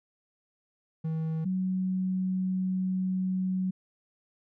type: tone pair in turn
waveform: triangle / sine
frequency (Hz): 160 / 186.31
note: D#3 / F#3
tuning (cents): +49 / +12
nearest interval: minor third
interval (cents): 263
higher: second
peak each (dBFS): -26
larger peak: neither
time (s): 1.04-1.45 / 1.45-3.71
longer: second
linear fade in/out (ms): 10
effects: none